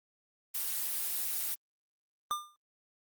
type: noise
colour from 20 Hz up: blue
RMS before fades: -34 dBFS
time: 0.54-1.55 s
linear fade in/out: 10 ms
type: tone with exponential decay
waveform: square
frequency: 1200 Hz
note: D6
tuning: 37 cents sharp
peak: -28 dBFS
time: 2.31-2.56 s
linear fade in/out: 0 ms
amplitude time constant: 53 ms
effects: Opus 32 kbps